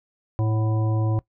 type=harmonic tone with a mistuned harmonic; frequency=110 Hz; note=A2; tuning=in tune; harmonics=1 / 3 / 5 / 7 / 9; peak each=-20 / -30 / -34 / -37 / -39 dBFS; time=0.39-1.19 s; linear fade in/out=0 ms; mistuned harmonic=7; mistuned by=-54 cents; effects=noise-tail reverb RT60 0.1 s tail -19 dB re dry